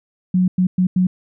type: tone bursts at uneven times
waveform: sine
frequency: 183.1 Hz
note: F#3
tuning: 18 cents flat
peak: -12 dBFS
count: 4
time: 0.34-0.48 / 0.58-0.67 / 0.78-0.87 / 0.96-1.07 s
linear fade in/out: 5 ms
effects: none